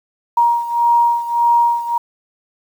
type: beating tone pair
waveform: sine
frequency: 943 / 944.7 Hz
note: A#5 / A#5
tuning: +20 / +23 cents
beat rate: 1.7 Hz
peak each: -13 / -17 dBFS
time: 0.37-1.98 s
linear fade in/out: 5 ms
effects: 7-bit